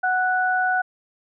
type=tone pair together; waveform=sine; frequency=740.6 / 1480 Hz; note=F#5 / F#6; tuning=+1 / 0 cents; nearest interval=octave; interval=1199 cents; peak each=-21 dBFS; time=0.03-0.82 s; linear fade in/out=10 ms; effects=none